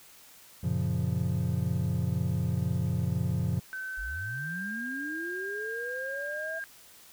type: chord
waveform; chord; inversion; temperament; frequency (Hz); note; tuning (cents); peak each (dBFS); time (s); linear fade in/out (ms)
triangle; Gb major seventh; none; equal; 92.5 / 116.54 / 138.59 / 174.61; Gb2 / Bb2 / Db3 / F3; 0 / 0 / 0 / 0; -30; 0.63-3.6; 10
type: tone with pitch glide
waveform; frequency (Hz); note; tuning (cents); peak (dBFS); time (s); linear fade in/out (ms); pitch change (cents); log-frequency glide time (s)
sine; 1531 to 1610.8; G6 to G6; -41 to +47; -34; 3.73-6.64; 0; +88; 4.16-4.78
type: linear sweep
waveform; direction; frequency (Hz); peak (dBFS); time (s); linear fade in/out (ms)
sine; up; 37.7 to 659.3; -36; 3.97-6.6; 20
effects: white hiss -54 dBFS RMS until 7.12 s